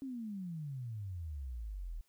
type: exponential sweep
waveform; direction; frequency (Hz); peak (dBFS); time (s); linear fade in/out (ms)
sine; down; 277.2 to 37.98; -39; 0.02-2.01; 0
effects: white hiss -75 dBFS RMS until 2.08 s